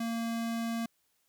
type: tone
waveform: square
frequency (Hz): 229.9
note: A#3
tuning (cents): -24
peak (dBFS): -32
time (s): 0-0.86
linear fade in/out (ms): 5
effects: white hiss -74 dBFS RMS until 1.28 s